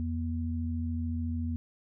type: tone pair together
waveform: sine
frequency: 84.6 / 240 Hz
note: E2 / B3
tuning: +45 / -49 cents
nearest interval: octave + tritone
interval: 1806 cents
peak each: -31 / -34 dBFS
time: 0-1.56 s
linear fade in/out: 0 ms
effects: none